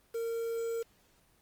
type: tone with quantisation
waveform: triangle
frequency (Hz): 460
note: A#4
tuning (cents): -23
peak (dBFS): -30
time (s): 0.14-0.83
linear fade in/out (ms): 10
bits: 8
effects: pink hiss -67 dBFS RMS until 1.41 s + Opus 24 kbps

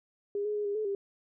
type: tone with pitch steps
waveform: sine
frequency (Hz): 406.5 / 420 / 416.2 / 405.4 / 430.9 / 397.9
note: G#4 / G#4 / G#4 / G#4 / A4 / G4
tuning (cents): -37 / +19 / +4 / -42 / -36 / +26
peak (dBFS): -29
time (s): 0.35-0.95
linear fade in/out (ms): 2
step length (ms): 100
effects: none

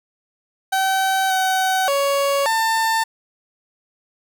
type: tone with pitch steps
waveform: 30% pulse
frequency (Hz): 767 / 756 / 559 / 896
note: G5 / F#5 / C#5 / A5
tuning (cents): -38 / +37 / +14 / +31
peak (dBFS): -14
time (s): 0.72-3.04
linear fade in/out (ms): 10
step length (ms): 580
effects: none

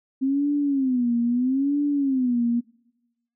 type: tone with vibrato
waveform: sine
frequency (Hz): 261.6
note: C4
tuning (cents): 0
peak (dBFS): -19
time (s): 0.21-2.61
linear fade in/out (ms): 20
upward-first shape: sine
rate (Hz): 0.77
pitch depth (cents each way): 180
effects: noise-tail reverb RT60 1.0 s tail -23 dB re dry

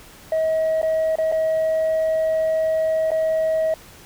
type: tone with dropouts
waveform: sine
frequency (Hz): 638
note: D#5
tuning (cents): +43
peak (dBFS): -15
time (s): 0.32-3.74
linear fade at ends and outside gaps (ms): 2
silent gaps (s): 0.816-0.829 / 1.156-1.185 / 1.317-1.323 / 3.106-3.116
effects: tanh soft clip ceiling -16 dBFS + pink hiss -45 dBFS RMS until 4.05 s

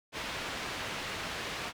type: low-pass noise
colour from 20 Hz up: white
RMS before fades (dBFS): -38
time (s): 0.12-1.73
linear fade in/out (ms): 50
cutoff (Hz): 3000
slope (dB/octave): 12
effects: none

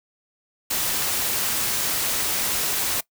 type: noise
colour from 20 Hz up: white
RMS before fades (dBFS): -24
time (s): 0.7-3.01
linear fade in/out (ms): 10
effects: noise-tail reverb RT60 0.1 s tail -21 dB re dry

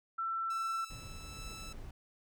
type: tone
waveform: sine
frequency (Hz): 1340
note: E6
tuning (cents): +28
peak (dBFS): -33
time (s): 0.18-0.85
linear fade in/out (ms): 10
type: tone with tremolo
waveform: 10% pulse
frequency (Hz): 1318.5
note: E6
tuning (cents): 0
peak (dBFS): -38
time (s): 0.5-1.73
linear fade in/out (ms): 5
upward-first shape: sine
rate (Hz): 1.2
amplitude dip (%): 40
type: noise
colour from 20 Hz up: brown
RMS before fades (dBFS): -47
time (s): 0.9-1.91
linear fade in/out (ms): 5
effects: none

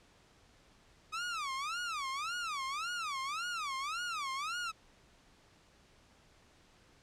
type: tone with vibrato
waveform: sawtooth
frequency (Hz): 1236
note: D#6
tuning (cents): -12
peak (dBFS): -32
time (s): 1.12-4.72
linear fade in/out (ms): 20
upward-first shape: sine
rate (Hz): 1.8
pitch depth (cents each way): 270
effects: pink hiss -64 dBFS RMS until 7.02 s + low-pass 7000 Hz 12 dB/octave

